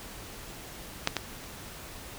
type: clicks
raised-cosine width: 0.2 ms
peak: -6 / -10 / -28 dBFS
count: 3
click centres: 1.074 / 1.167 / 1.44 s
effects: pink hiss -44 dBFS RMS until 2.18 s